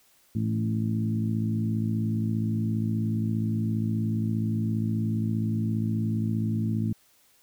harmonic tone with a mistuned harmonic, 55 Hz, A1, in tune, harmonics 2 / 3 / 4 / 5 / 6, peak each -27 / -34 / -28 / -37 / -39 dBFS, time 0.35-6.93 s, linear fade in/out 5 ms, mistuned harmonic 3, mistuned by +21 cents, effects white hiss -62 dBFS RMS until 7.42 s

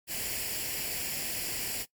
white noise with comb filter, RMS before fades -34 dBFS, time 0.07-1.86 s, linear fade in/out 50 ms, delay 0.4 ms, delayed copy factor +0.65, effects noise-tail reverb RT60 0.1 s tail -19 dB re dry + MP3 96 kbps

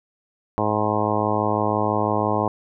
harmonic tone, 106 Hz, G#2, 36 cents sharp, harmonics 1 / 2 / 3 / 4 / 5 / 6 / 7 / 8 / 9 / 10, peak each -28 / -28 / -28 / -28 / -28 / -28 / -28 / -28 / -28 / -28 dBFS, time 0.58-2.48 s, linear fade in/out 0 ms, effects none

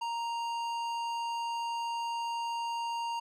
triangle tone with tanh clipping, 932.3 Hz, A#5, in tune, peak -34 dBFS, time 0.01-3.2 s, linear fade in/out 10 ms, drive 18 dB, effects none

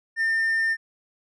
sine tone with hard clipping, 1805 Hz, A6, 44 cents sharp, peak -21 dBFS, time 0.16-0.77 s, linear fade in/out 50 ms, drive 2 dB, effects none

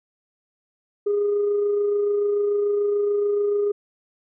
sine tone with amplitude modulation, 410 Hz, G#4, 22 cents flat, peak -16 dBFS, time 1.06-3.72 s, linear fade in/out 10 ms, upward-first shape sine, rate 26.9 Hz, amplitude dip 30%, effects tanh soft clip ceiling -15 dBFS

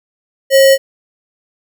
sine tone with sample-and-hold, 541 Hz, C#5, 42 cents flat, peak -4 dBFS, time 0.5-0.78 s, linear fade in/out 50 ms, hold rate 2450 Hz, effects none

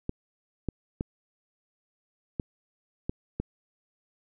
clicks, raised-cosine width 3 ms, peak -16 dBFS, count 6, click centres 0.094 / 0.687 / 1.009 / 2.398 / 3.095 / 3.4 s, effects none

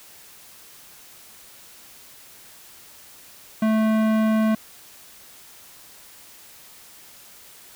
sine tone with tanh clipping, 218.9 Hz, A3, 9 cents flat, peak -19 dBFS, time 3.62-4.55 s, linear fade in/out 5 ms, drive 18 dB, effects white hiss -47 dBFS RMS until 7.75 s

